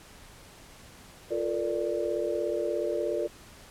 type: chord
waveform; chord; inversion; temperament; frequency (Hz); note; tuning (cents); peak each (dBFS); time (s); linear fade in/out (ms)
sine; Bb major seventh; second; equal with one note detuned; 349.2 / 440 / 476.8 / 587.3; F4 / A4 / Bb4 / D5; 0 / 0 / +39 / 0; -32 / -33 / -34 / -31; 1.3-3.28; 20
effects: pink hiss -51 dBFS RMS until 3.7 s + low-pass 12000 Hz 12 dB/octave